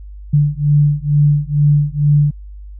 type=beating tone pair; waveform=sine; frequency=145.5 / 147.7 Hz; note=D3 / D3; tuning=-16 / +10 cents; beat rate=2.2 Hz; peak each=-13 dBFS; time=0.33-2.31 s; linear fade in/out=10 ms; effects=added 50 Hz sine -30 dBFS peak until 2.79 s